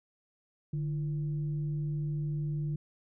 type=tone with frequency modulation; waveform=sine; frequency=150 Hz; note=D3; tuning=37 cents sharp; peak=-30 dBFS; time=0.73-2.76 s; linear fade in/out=5 ms; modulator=187 Hz; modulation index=0.29; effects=none